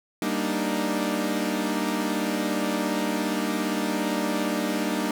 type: chord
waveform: sawtooth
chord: Eb major seventh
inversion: first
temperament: equal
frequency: 196 / 233.1 / 293.7 / 311.1 Hz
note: G3 / Bb3 / D4 / Eb4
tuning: 0 / 0 / 0 / 0 cents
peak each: -26 dBFS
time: 0.22-5.11 s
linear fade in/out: 2 ms
effects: none